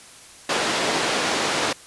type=band-pass noise; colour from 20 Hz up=pink; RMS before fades=-23 dBFS; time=0.49-1.73 s; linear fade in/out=5 ms; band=310 to 6100 Hz; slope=12 dB/octave; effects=white hiss -45 dBFS RMS until 1.86 s + resampled to 24000 Hz